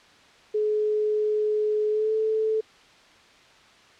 sine tone with pitch glide, 425.2 to 437.4 Hz, G#4 to A4, +41 to -10 cents, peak -21 dBFS, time 0.54-2.61 s, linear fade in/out 10 ms, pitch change +49 cents, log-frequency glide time 1.9-2.13 s, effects white hiss -53 dBFS RMS until 3.99 s + low-pass 4000 Hz 12 dB/octave

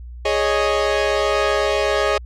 sawtooth chord, Ab suspended fourth, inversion none, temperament equal, 415.3 / 554.4 / 622.3 Hz, Ab4 / Db5 / Eb5, 0 / 0 / 0 cents, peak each -17 dBFS, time 0.25-2.18 s, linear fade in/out 5 ms, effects added 60 Hz sine -32 dBFS peak until 2.25 s + low-pass 5000 Hz 12 dB/octave

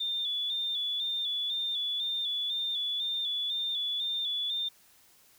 sine tone with vibrato, 3520 Hz, A7, in tune, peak -29 dBFS, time 0-4.69 s, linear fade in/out 10 ms, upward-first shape square, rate 2 Hz, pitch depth 43 cents each way, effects white hiss -61 dBFS RMS until 5.38 s

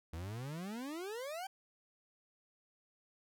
40% pulse exponential sweep, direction up, 77.1 to 794 Hz, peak -40 dBFS, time 0.13-1.47 s, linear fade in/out 5 ms, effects none

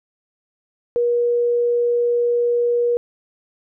sine tone, 478.6 Hz, A#4, 46 cents sharp, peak -15 dBFS, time 0.96-2.97 s, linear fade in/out 0 ms, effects none

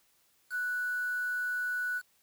sine tone with quantisation, 1480 Hz, F#6, in tune, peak -30 dBFS, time 0.5-2.02 s, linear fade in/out 50 ms, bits 8, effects white hiss -69 dBFS RMS until 2.22 s

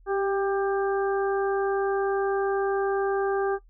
harmonic tone with a mistuned harmonic, 396.4 Hz, G4, 19 cents sharp, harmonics 1 / 2 / 3 / 4, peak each -24 / -30 / -34 / -36 dBFS, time 0.06-3.59 s, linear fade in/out 50 ms, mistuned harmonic 1, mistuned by -20 cents, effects noise-tail reverb RT60 0.1 s tail -17 dB re dry + added 40 Hz sine -51 dBFS peak until 3.69 s

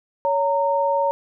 sine tone pair together, 561 / 921.2 Hz, C#5 / A#5, +21 / -21 cents, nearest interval major sixth, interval 858 cents, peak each -20 dBFS, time 0.25-1.11 s, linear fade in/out 0 ms, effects none

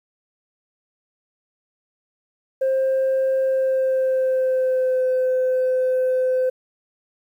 sine tone with pitch glide, 529 to 512.8 Hz, C5 to C5, +19 to -35 cents, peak -15 dBFS, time 2.61-6.5 s, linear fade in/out 10 ms, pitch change -54 cents, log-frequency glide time 3.42-5.02 s, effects tanh soft clip ceiling -15 dBFS + 9-bit

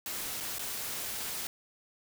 white noise with dropouts, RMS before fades -37 dBFS, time 0.06-1.47 s, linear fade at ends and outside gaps 1 ms, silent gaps 0.403-0.407 / 0.584-0.593 s, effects none

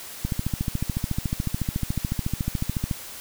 click train, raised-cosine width 5 ms, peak -12 dBFS, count 38, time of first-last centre 0.25-2.912 s, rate 13.9 Hz, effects white hiss -39 dBFS RMS until 3.2 s

